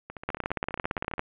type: two click trains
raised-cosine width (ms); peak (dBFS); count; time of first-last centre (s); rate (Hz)
0.5; -23 / -12; 17 / 17; 0.1-1.181 / 0.29-1.194; 14.8 / 17.7
effects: resampled to 8000 Hz + 9-bit